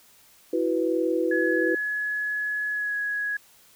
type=chord; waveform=sine; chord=E suspended second; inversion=none; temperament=just; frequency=329.6 / 370.8 / 494.4 Hz; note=E4 / F#4 / B4; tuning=0 / +4 / +2 cents; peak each=-25 / -27 / -26 dBFS; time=0.53-1.75 s; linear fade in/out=5 ms
type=tone with pitch glide; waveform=sine; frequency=1694 to 1669.7 Hz; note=G#6 to G#6; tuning=+34 to +9 cents; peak=-25 dBFS; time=1.31-3.37 s; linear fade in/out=5 ms; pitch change=-25 cents; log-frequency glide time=2.72-2.95 s
effects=white hiss -56 dBFS RMS until 3.75 s